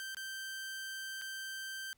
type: tone with dropouts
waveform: sawtooth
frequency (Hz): 1562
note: G6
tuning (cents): -7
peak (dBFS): -37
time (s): 0-1.93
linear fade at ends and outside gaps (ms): 0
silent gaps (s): 0.147-0.169 / 1.214-1.219
effects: pink hiss -74 dBFS RMS until 1.97 s